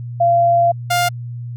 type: tone pair in turn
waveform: sine / sawtooth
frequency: 687 / 703.5 Hz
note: F5 / F5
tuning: -29 / +12 cents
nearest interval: unison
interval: 41 cents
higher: second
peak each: -10 dBFS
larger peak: neither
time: 0.2-0.72 / 0.9-1.09 s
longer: first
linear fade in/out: 10 ms
effects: added 120 Hz sine -25 dBFS peak until 1.56 s